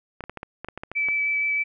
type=clicks; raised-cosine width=0.5 ms; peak=-19 dBFS; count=11; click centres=0.207 / 0.239 / 0.296 / 0.373 / 0.431 / 0.646 / 0.686 / 0.776 / 0.835 / 0.916 / 1.086 s
type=tone with vibrato; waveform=sine; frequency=2305 Hz; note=D7; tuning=33 cents flat; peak=-21 dBFS; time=0.95-1.64 s; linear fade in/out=20 ms; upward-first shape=sine; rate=6.4 Hz; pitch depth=10 cents each way
effects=none